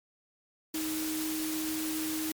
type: tone in noise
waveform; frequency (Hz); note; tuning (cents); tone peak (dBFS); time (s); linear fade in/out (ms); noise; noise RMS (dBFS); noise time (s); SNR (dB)
sine; 314.1; D#4; +16; -32; 0.74-2.32; 5; white; -37; 0.74-2.32; +2
effects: MP3 96 kbps